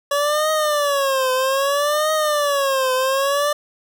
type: tone with vibrato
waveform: 25% pulse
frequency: 566 Hz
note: C#5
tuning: 36 cents sharp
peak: -13 dBFS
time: 0.11-3.53 s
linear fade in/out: 5 ms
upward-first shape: triangle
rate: 0.62 Hz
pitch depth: 180 cents each way
effects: none